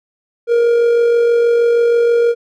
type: tone with amplitude modulation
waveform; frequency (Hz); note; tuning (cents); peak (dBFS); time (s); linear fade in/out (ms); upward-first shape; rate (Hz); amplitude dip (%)
triangle; 470.6; A#4; +16; -6; 0.47-2.35; 50; sine; 46.3; 30
effects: none